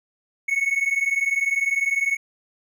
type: tone pair together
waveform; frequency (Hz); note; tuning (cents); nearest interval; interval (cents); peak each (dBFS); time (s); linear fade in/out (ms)
triangle; 2197 / 2217; C#7 / C#7; -16 / 0; unison; 16; -21; 0.48-2.17; 10
effects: none